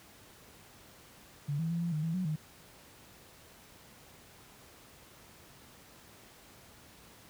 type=tone with pitch steps; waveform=sine; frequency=144.1 / 163.5 / 169 / 171 / 152.9 / 163.9 / 184.4 / 154.5 Hz; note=D3 / E3 / E3 / F3 / D#3 / E3 / F#3 / D#3; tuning=-33 / -14 / +43 / -36 / -30 / -10 / -6 / -12 cents; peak=-30 dBFS; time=1.48-2.36 s; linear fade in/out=10 ms; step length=110 ms; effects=pink hiss -56 dBFS RMS until 7.29 s + high-pass 60 Hz 12 dB/octave